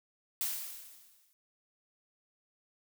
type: noise with exponential decay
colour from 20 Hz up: blue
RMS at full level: -32 dBFS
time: 0.41-1.33 s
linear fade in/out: 0 ms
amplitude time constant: 200 ms
effects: none